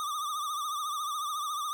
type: tone with vibrato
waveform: square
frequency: 1200 Hz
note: D6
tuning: 37 cents sharp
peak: -32 dBFS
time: 0-1.73 s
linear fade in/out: 0 ms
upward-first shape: triangle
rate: 14 Hz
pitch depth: 100 cents each way
effects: none